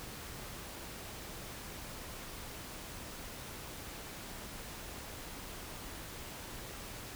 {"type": "silence", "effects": ["pink hiss -46 dBFS RMS until 7.15 s"]}